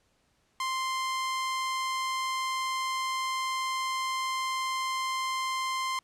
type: tone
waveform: sawtooth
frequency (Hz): 1046.5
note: C6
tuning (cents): 0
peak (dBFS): -25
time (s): 0.6-5.99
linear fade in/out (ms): 2
effects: pink hiss -70 dBFS RMS until 6.03 s + low-pass 9000 Hz 12 dB/octave